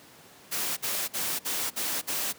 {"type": "noise bursts", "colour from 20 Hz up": "white", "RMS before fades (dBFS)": -30, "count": 6, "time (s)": [0.51, 2.33], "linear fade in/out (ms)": 20, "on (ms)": 260, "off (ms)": 52, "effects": ["pink hiss -52 dBFS RMS until 2.38 s", "high-pass 150 Hz 12 dB/octave"]}